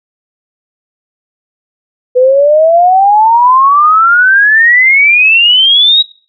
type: exponential sweep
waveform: sine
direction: up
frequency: 493.9 to 3861 Hz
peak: -3 dBFS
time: 2.15-6.03 s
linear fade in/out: 20 ms
effects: noise-tail reverb RT60 0.4 s tail -21 dB re dry